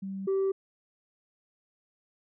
sine tone pair in turn, 193.6 / 387.2 Hz, G3 / G4, -21 / -21 cents, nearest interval octave, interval 1200 cents, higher second, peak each -33 / -22 dBFS, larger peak second, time 0.02-0.27 / 0.27-0.52 s, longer neither, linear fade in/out 10 ms, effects tanh soft clip ceiling -23 dBFS

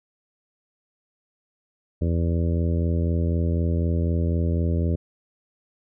harmonic tone, 84 Hz, E2, 33 cents sharp, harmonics 1 / 2 / 3 / 4 / 5 / 6 / 7, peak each -21 / -27 / -31 / -33 / -35 / -37 / -38 dBFS, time 2.01-4.96 s, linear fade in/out 10 ms, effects none

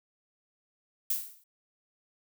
violet noise with exponential decay, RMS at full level -26 dBFS, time 1.1-1.44 s, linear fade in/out 5 ms, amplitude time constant 73 ms, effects none

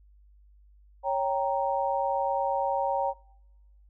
sine chord, G diminished, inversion second, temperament equal, 554.4 / 784 / 932.3 Hz, Db5 / G5 / Bb5, 0 / 0 / 0 cents, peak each -29 dBFS, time 1.03-3.14 s, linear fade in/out 50 ms, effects noise-tail reverb RT60 1.0 s tail -26 dB re dry + added 50 Hz sine -54 dBFS peak until 3.89 s

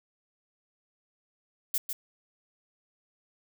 violet noise with echo, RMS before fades -28 dBFS, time 1.74-1.78 s, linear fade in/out 2 ms, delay 150 ms, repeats 1, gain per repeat -6 dB, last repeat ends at 1.93 s, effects none

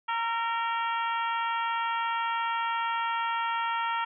harmonic tone with a mistuned harmonic, 462.9 Hz, A#4, 12 cents flat, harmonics 2 / 3 / 4 / 5 / 6 / 7, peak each -29 / -32 / -37 / -40 / -40 / -42 dBFS, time 0.08-4.05 s, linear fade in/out 10 ms, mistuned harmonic 3, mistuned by -36 cents, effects none

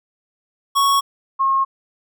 square / sine tone pair in turn, 1108.7 / 1079.6 Hz, C#6 / C#6, 0 / -46 cents, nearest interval unison, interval 46 cents, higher first, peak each -14 / -14 dBFS, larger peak neither, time 0.75-1.01 / 1.39-1.65 s, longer neither, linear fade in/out 20 ms, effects none

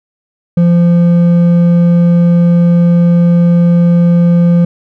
sine tone with hard clipping, 172.4 Hz, F3, 22 cents flat, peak -6 dBFS, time 0.57-4.65 s, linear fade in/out 5 ms, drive 5 dB, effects none

